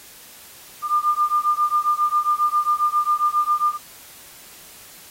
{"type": "beating tone pair", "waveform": "sine", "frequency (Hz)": [1199, 1206.4], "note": ["D6", "D6"], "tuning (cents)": [36, 46], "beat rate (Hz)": 7.4, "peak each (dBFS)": -20, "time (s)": [0.82, 3.78], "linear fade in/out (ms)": 50, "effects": ["white hiss -44 dBFS RMS until 5.1 s", "AAC 48 kbps"]}